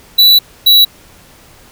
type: tone pair in turn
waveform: square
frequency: 3951 / 3921 Hz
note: B7 / B7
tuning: 0 / -13 cents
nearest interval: unison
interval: 13 cents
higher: first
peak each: -4 dBFS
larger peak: neither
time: 0.18-0.39 / 0.66-0.85 s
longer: first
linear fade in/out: 10 ms
effects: pink hiss -42 dBFS RMS until 1.71 s